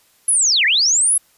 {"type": "linear two-way sweep", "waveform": "sine", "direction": "down then up", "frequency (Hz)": [11080, 1700, 11080], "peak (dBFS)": -12, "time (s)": [0.28, 1.18], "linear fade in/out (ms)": 5, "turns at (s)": 0.65, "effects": ["white hiss -56 dBFS RMS until 1.37 s", "resampled to 32000 Hz"]}